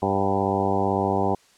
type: harmonic tone with a mistuned harmonic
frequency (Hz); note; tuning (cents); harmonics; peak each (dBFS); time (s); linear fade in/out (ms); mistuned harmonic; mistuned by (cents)
98; G2; 0; 1 / 2 / 3 / 4 / 5 / 6 / 7 / 8 / 9 / 10; -30 / -28 / -30 / -27 / -30 / -31 / -30 / -27 / -30 / -33; 0.02-1.35; 5; 7; +39
effects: white hiss -57 dBFS RMS until 1.57 s + low-pass 8000 Hz 12 dB/octave